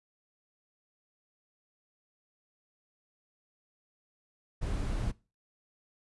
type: noise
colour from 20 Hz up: brown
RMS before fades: -32 dBFS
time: 4.61-5.12 s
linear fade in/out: 20 ms
effects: noise-tail reverb RT60 0.3 s tail -21 dB re dry + resampled to 24000 Hz